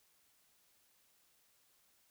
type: silence
effects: white hiss -72 dBFS RMS until 2.1 s